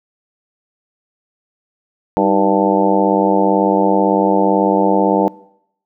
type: harmonic tone with a mistuned harmonic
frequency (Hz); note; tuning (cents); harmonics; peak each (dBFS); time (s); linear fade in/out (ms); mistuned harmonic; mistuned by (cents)
98; G2; 0; 2 / 3 / 4 / 5 / 6 / 7 / 8 / 9; -19 / -18 / -21 / -18 / -20 / -22 / -22 / -18; 2.17-5.28; 0; 3; +86
effects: noise-tail reverb RT60 0.7 s tail -21 dB re dry